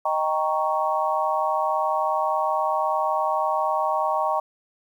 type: chord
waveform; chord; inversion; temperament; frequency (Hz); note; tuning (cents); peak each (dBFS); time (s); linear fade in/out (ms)
sine; Eb dominant seventh; none; equal; 622.3 / 784 / 932.3 / 1108.7; Eb5 / G5 / Bb5 / Db6; 0 / 0 / 0 / 0; -26; 0.05-4.4; 5
effects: 9-bit